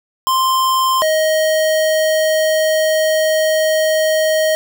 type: tone pair in turn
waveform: square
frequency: 1046.5 / 627.7 Hz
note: C6 / D#5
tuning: 0 / +15 cents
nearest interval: major sixth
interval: 885 cents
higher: first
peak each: -13 dBFS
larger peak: neither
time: 0.27-1.02 / 1.02-4.55 s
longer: second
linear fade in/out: 0 ms
effects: none